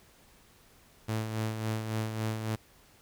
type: tone with tremolo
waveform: sawtooth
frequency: 110 Hz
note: A2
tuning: in tune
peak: -25 dBFS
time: 1.08-2.56 s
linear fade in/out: 10 ms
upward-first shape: sine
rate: 3.6 Hz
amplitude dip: 50%
effects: pink hiss -60 dBFS RMS until 3.01 s